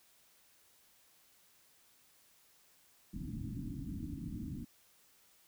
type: low-pass noise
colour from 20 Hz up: white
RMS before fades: -42 dBFS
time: 3.13-4.65 s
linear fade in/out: 10 ms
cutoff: 310 Hz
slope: 96 dB/octave
effects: white hiss -67 dBFS RMS until 5.47 s